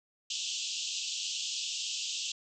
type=band-pass noise; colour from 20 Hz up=pink; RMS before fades=-36 dBFS; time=0.3-2.32 s; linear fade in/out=5 ms; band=2700 to 7600 Hz; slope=96 dB/octave; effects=none